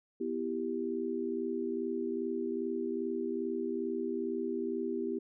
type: chord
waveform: sine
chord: E minor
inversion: second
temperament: equal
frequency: 246.9 / 329.6 / 392 Hz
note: B3 / E4 / G4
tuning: 0 / 0 / 0 cents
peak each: -37 / -37 / -35 dBFS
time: 0.2-5.19 s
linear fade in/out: 10 ms
effects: none